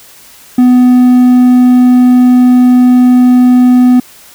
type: tone with hard clipping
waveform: triangle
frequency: 249.3 Hz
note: B3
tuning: 16 cents sharp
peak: -3 dBFS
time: 0.58-4 s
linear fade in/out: 5 ms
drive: 6 dB
effects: white hiss -37 dBFS RMS until 4.34 s